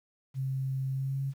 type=tone with pitch glide; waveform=sine; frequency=133.3 to 136.57 Hz; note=C3 to C#3; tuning=+33 to -25 cents; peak=-29 dBFS; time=0.34-1.34 s; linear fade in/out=50 ms; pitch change=+42 cents; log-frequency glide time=0.91-1.22 s; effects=10-bit